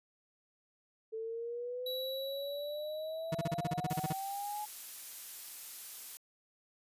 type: exponential sweep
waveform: sine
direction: up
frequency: 440 to 847 Hz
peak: -37 dBFS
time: 1.12-4.66 s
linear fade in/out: 20 ms
type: tone with exponential decay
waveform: square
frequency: 3913 Hz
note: B7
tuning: 17 cents flat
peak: -38 dBFS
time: 1.86-5.18 s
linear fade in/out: 5 ms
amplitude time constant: 720 ms
type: tone bursts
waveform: 40% pulse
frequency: 158.9 Hz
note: D#3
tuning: 37 cents sharp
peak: -31 dBFS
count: 13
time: 3.32-4.128 s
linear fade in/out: 5 ms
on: 28 ms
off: 37 ms
type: noise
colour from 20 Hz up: blue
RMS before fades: -45 dBFS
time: 3.9-6.17 s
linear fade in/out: 0 ms
effects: resampled to 32000 Hz